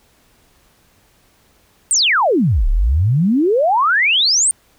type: exponential two-way sweep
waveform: sine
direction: down then up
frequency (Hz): 9100 to 32.54 to 9100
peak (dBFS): -11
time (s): 1.91-4.51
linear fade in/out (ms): 0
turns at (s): 2.68
effects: pink hiss -55 dBFS RMS until 4.78 s